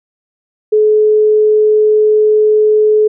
sine tone, 427.5 Hz, A4, 50 cents flat, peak -6 dBFS, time 0.72-3.08 s, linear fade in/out 10 ms, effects none

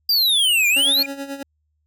square exponential two-way sweep, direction down then up, 4858 to 2349 to 4447 Hz, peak -15 dBFS, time 0.09-1.03 s, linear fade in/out 5 ms, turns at 0.68 s
25% pulse tone with tremolo, 277.2 Hz, C#4, in tune, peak -22 dBFS, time 0.76-1.43 s, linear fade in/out 5 ms, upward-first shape sine, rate 9.3 Hz, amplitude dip 70%
triangle tone with exponential growth, 2420 Hz, D#7, 49 cents flat, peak -21 dBFS, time 0.93-1.06 s, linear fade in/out 2 ms, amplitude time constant 28 ms
effects added 76 Hz sine -66 dBFS peak until 1.86 s

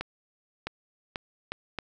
accelerating click train, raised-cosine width 0.3 ms, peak -16 dBFS, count 5, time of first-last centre 0.01-1.787 s, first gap 660 ms, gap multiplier 0.74, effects none

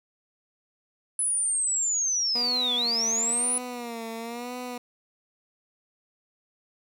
sine linear two-way sweep, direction down then up, 10160 to 3322 to 10160 Hz, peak -23 dBFS, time 1.19-3.58 s, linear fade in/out 2 ms, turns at 2.75 s
15% pulse tone with vibrato, 237.6 Hz, A#3, 33 cents sharp, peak -27 dBFS, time 2.35-4.78 s, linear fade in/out 5 ms, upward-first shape sine, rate 1 Hz, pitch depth 84 cents each way
effects none

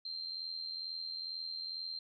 sine tone with amplitude modulation, 4153 Hz, C8, 14 cents flat, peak -36 dBFS, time 0.05-1.99 s, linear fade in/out 5 ms, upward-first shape sine, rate 82.2 Hz, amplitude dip 60%, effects none

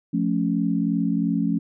sine chord, F augmented, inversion none, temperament equal with one note detuned, 174.61 / 217.7 / 277.2 Hz, F3 / A3 / C#4, 0 / -18 / 0 cents, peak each -24 dBFS, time 0.13-1.59 s, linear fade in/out 10 ms, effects none

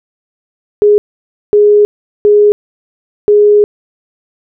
sine tone bursts at uneven times, 415.3 Hz, G#4, in tune, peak -3 dBFS, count 4, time 0.82-0.98 / 1.53-1.85 / 2.25-2.52 / 3.28-3.64 s, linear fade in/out 0 ms, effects none

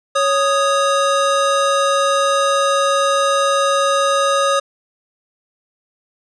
square tone pair together, 554.4 / 1244.5 Hz, C#5 / D#6, 0 / 0 cents, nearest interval octave + major second, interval 1400 cents, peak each -17 dBFS, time 0.15-4.6 s, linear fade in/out 10 ms, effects resampled to 22050 Hz + 8-bit

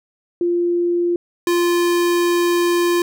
sine / square tone pair in turn, 347.7 / 347.7 Hz, F4 / F4, -8 / -8 cents, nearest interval unison, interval 0 cents, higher neither, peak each -15 dBFS, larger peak neither, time 0.41-1.16 / 1.47-3.02 s, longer second, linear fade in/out 2 ms, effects none

